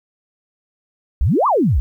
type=exponential two-way sweep; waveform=sine; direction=up then down; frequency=51 to 1230 to 51 Hz; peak=-12 dBFS; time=1.21-1.8 s; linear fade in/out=0 ms; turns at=1.47 s; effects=9-bit